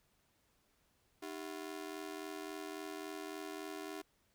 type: ring-modulated tone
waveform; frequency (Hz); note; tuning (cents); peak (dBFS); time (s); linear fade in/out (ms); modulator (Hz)
sawtooth; 349.2; F4; 0; -36; 1.22-4.02; 10; 41.8
effects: pink hiss -75 dBFS RMS until 4.34 s